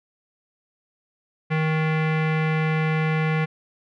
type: tone with low-pass filter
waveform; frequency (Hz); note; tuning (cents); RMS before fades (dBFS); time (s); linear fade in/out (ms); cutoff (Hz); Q
square; 157.2; D#3; +18; -22; 1.5-3.46; 20; 2200; 3
effects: none